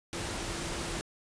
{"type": "tone in noise", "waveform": "sine", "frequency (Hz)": 338.7, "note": "E4", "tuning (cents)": 47, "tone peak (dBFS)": -43, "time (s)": [0.13, 1.01], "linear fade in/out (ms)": 0, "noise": "pink", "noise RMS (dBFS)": -36, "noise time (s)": [0.13, 1.01], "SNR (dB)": -10, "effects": ["resampled to 22050 Hz"]}